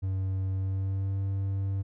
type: tone with pitch glide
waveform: triangle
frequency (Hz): 95.2 to 97.48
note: F#2 to G2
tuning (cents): +50 to -9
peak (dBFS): -25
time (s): 0.02-1.83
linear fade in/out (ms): 20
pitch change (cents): +41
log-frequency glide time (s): 0.53-1.17
effects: none